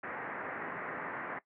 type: low-pass noise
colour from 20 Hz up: white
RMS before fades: -40 dBFS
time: 0.03-1.39 s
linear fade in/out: 5 ms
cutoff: 2000 Hz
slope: 48 dB/octave
effects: noise-tail reverb RT60 0.1 s tail -17 dB re dry + high-pass 200 Hz 12 dB/octave